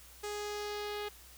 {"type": "tone with low-pass filter sweep", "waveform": "sawtooth", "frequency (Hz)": 415.3, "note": "G#4", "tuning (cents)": 0, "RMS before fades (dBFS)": -39, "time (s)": [0.23, 1.09], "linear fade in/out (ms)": 10, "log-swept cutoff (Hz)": [8000, 3600], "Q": 1.8, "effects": ["added 60 Hz sine -58 dBFS peak until 1.37 s", "white hiss -56 dBFS RMS until 1.37 s"]}